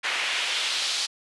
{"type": "noise with band-pass filter sweep", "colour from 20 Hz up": "pink", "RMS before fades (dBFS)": -27, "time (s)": [0.03, 1.07], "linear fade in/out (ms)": 20, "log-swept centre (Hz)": [2200, 4600], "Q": 1.6, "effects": ["high-pass 400 Hz 12 dB/octave", "resampled to 24000 Hz"]}